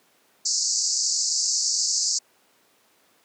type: band-pass noise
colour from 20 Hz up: white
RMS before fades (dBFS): -24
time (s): 0.45-2.19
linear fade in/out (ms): 10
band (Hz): 4500 to 7500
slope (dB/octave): 96
effects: pink hiss -61 dBFS RMS until 3.24 s + high-pass 300 Hz 12 dB/octave